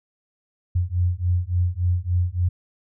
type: beating tone pair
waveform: sine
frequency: 87.31 / 90.81 Hz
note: F2 / F#2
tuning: 0 / -32 cents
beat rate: 3.5 Hz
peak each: -22 dBFS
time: 0.75-2.49 s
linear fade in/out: 10 ms
effects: none